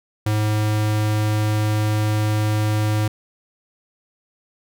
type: tone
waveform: square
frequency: 106.7 Hz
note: G#2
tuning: 47 cents sharp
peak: -18 dBFS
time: 0.26-3.08 s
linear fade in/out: 5 ms
effects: none